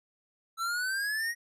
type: exponential sweep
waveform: square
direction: up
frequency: 1318.5 to 1904 Hz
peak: -30 dBFS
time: 0.57-1.35 s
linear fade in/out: 50 ms
effects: resampled to 32000 Hz